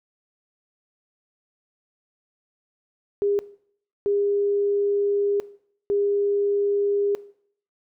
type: tone bursts at uneven times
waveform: sine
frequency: 405 Hz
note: G#4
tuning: 43 cents flat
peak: -19 dBFS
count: 3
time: 3.22-3.39 / 4.06-5.4 / 5.9-7.15 s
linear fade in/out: 0 ms
effects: noise-tail reverb RT60 0.6 s tail -19 dB re dry